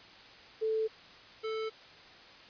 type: tone pair in turn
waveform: sine / square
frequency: 440 / 440 Hz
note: A4 / A4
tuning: 0 / 0 cents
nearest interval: unison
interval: 0 cents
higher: neither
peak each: -28 / -34 dBFS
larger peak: first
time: 0.61-0.88 / 1.43-1.7 s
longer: neither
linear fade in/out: 20 ms
effects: white hiss -53 dBFS RMS until 2.49 s + resampled to 11025 Hz